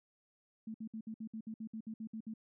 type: tone bursts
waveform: sine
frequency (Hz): 220.9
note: A3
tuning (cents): +7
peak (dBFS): -40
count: 13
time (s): 0.67-2.339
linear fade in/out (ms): 5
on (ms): 73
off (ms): 60
effects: none